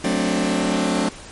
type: chord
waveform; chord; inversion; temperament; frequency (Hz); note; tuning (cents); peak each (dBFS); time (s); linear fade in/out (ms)
sawtooth; D dominant seventh; first; just; 183.54 / 220.2 / 264.3 / 293.7; F#3 / A3 / C4 / D4; -14 / +2 / +18 / 0; -20; 0.04-1.09; 5
effects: pink hiss -39 dBFS RMS until 1.31 s + MP3 48 kbps